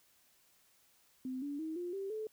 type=tone with pitch steps; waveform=sine; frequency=257.9 / 286.2 / 317.5 / 352.3 / 390.9 / 433.7 Hz; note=C4 / D4 / D#4 / F4 / G4 / A4; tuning=-25 / -45 / +35 / +15 / -5 / -25 cents; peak=-37 dBFS; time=1.25-2.27 s; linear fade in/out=2 ms; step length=170 ms; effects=white hiss -69 dBFS RMS until 2.32 s